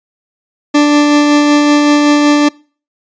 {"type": "tone with tremolo", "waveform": "40% pulse", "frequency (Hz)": 293.7, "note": "D4", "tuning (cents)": 0, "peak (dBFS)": -4, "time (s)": [0.74, 2.49], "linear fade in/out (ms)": 10, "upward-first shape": "sine", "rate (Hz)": 5.3, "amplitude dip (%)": 25, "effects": ["noise-tail reverb RT60 0.4 s tail -25 dB re dry", "resampled to 16000 Hz"]}